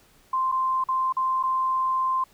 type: tone with dropouts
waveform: sine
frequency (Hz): 1044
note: C6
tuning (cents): -4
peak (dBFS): -21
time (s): 0.33-2.24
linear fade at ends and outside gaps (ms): 5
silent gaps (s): 0.517-0.522 / 0.84-0.886 / 1.125-1.167 / 1.429-1.435
effects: pink hiss -58 dBFS RMS until 2.33 s